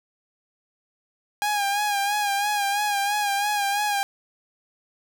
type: tone with vibrato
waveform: sawtooth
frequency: 816 Hz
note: G#5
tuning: 31 cents flat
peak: -18 dBFS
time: 1.42-4.03 s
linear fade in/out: 0 ms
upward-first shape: sine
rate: 3 Hz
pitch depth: 49 cents each way
effects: none